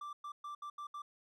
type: tone bursts at uneven times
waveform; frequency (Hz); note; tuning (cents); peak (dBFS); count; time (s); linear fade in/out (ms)
triangle; 1174.7; D6; 0; -40; 6; 0.01-0.13 / 0.24-0.32 / 0.44-0.55 / 0.62-0.7 / 0.78-0.87 / 0.94-1.02; 5
effects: none